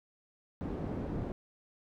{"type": "low-pass noise", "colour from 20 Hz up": "white", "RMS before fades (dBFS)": -37, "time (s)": [0.61, 1.32], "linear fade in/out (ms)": 0, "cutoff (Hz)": 310, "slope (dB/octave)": 12, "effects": []}